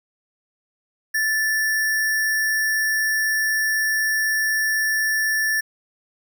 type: tone with sample-and-hold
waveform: sine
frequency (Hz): 1754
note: A6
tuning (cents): -6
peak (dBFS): -18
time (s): 1.14-5.61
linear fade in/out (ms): 10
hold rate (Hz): 7350
effects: none